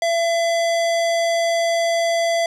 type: tone with low-pass filter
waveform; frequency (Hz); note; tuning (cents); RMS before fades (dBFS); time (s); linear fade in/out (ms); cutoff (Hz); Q
square; 673; E5; +36; -19; 0.02-2.46; 2; 7200; 0.96
effects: none